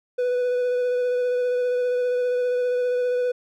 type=tone with vibrato; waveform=triangle; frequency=495 Hz; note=B4; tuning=4 cents sharp; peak=-18 dBFS; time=0.18-3.32 s; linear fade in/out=10 ms; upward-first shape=sine; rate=15 Hz; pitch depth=14 cents each way; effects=none